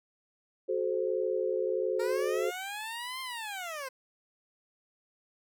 sine chord, F# diminished, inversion none, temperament equal with one note detuned, 370 / 431.4 / 523.3 Hz, F#4 / A4 / C5, 0 / -34 / 0 cents, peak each -32 dBFS, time 0.68-2.51 s, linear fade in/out 20 ms
15% pulse linear two-way sweep, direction up then down, 454.5 to 1058 to 507 Hz, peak -30 dBFS, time 1.99-3.89 s, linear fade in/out 10 ms, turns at 3.21 s
effects none

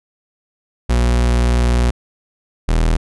40% pulse tone pair in turn, 60.2 / 40.18 Hz, B1 / E1, -44 / -44 cents, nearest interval perfect fifth, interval 700 cents, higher first, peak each -11 dBFS, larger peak neither, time 0.89-1.91 / 2.68-2.97 s, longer first, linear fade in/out 10 ms, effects resampled to 24000 Hz

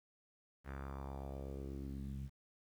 sawtooth tone with low-pass filter sweep, 68.2 Hz, C#2, 28 cents flat, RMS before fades -45 dBFS, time 0.64-2.3 s, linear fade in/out 50 ms, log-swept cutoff 1800 to 150 Hz, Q 2.6, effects 11-bit

